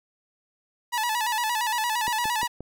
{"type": "tone with vibrato", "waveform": "sawtooth", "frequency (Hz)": 916, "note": "A#5", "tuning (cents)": -31, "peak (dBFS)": -20, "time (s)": [0.92, 2.48], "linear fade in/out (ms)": 20, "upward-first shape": "square", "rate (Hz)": 8.7, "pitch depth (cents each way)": 91}
{"type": "click train", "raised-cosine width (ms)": 2, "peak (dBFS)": -23, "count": 4, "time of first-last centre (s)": [2.08, 2.606], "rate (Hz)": 5.7}
{"effects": []}